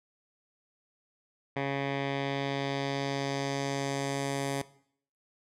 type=tone with low-pass filter sweep; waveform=10% pulse; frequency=138.59 Hz; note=C#3; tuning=in tune; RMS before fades=-32 dBFS; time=1.56-4.62 s; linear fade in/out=5 ms; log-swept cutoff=2400 to 10000 Hz; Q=1.5; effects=noise-tail reverb RT60 0.6 s tail -18 dB re dry